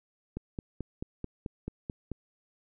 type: click train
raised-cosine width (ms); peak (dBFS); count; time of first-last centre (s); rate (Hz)
3; -22; 9; 0.37-2.117; 4.58
effects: none